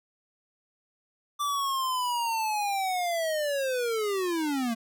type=linear sweep; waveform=square; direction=down; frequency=1174.7 to 221.1 Hz; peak=-27 dBFS; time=1.39-4.75 s; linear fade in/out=20 ms; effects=none